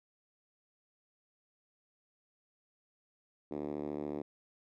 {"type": "tone with band-pass filter", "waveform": "5% pulse", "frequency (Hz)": 73.9, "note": "D2", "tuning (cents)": 11, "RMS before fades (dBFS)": -39, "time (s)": [3.51, 4.22], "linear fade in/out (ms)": 5, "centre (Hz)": 320, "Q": 1.9, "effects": []}